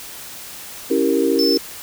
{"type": "chord", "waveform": "sine", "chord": "C# diminished seventh", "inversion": "none", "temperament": "equal", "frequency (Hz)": [277.2, 329.6, 392, 466.2], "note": ["C#4", "E4", "G4", "Bb4"], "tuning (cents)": [0, 0, 0, 0], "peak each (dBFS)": -20, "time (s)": [0.9, 1.58], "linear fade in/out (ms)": 10}
{"type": "tone", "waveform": "triangle", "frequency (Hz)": 5274, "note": "E8", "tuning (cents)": 0, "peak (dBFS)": -17, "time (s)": [1.39, 1.57], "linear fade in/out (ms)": 0}
{"effects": ["white hiss -35 dBFS RMS until 1.82 s"]}